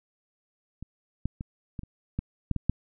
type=clicks; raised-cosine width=5 ms; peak=-26 / -15 / -22 / -22 / -29 / -16 / -13 / -17 / -10 dBFS; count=9; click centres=0.826 / 1.256 / 1.409 / 1.792 / 1.834 / 2.19 / 2.513 / 2.563 / 2.696 s; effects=none